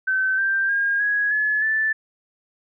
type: tone with pitch steps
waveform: sine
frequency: 1534 / 1576.2 / 1619.6 / 1664.2 / 1710 / 1757 Hz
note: G6 / G6 / G#6 / G#6 / A6 / A6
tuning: -38 / +9 / -44 / +3 / -50 / -3 cents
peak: -18 dBFS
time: 0.07-1.93 s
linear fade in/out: 10 ms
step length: 310 ms
effects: none